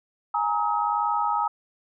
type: chord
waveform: sine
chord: Ab suspended second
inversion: none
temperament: equal with one note detuned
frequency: 830.6 / 932.3 / 1272.9 Hz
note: Ab5 / Bb5 / Eb6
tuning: 0 / 0 / +39 cents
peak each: -26 dBFS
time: 0.34-1.48 s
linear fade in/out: 5 ms
effects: none